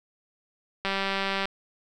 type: click train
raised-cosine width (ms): 0.3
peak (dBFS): -12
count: 119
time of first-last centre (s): 0.85-1.455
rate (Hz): 195
effects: none